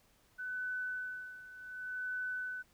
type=tone with tremolo; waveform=sine; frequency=1502 Hz; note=F#6; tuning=26 cents sharp; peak=-35 dBFS; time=0.38-2.63 s; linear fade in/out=20 ms; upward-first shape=sine; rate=0.68 Hz; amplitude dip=80%; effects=pink hiss -69 dBFS RMS until 2.73 s